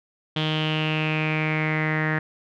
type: tone with low-pass filter sweep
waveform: sawtooth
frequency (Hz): 155.56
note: D#3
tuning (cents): 0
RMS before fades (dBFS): -24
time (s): 0.36-2.19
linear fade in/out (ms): 5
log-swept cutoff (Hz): 3300 to 1800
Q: 7.2
effects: none